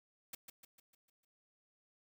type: noise with echo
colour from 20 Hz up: white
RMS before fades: -45 dBFS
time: 0.33-0.35 s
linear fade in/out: 5 ms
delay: 150 ms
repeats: 6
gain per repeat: -6 dB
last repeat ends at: 1.25 s
effects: none